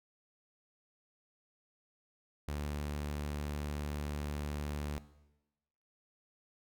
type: tone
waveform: sawtooth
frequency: 73.42 Hz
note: D2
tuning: in tune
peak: -32 dBFS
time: 2.48-4.98 s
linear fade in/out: 0 ms
effects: noise-tail reverb RT60 1.0 s tail -17 dB re dry